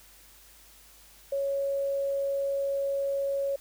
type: tone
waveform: sine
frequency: 554.4 Hz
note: C#5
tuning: in tune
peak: -26 dBFS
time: 1.32-3.56 s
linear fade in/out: 5 ms
effects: added 50 Hz sine -60 dBFS peak until 3.6 s + white hiss -55 dBFS RMS until 3.6 s